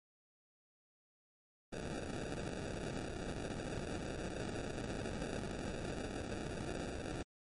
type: noise with sample-and-hold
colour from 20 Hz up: violet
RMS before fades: -42 dBFS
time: 1.72-7.23 s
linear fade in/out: 10 ms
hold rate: 1050 Hz
effects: MP3 48 kbps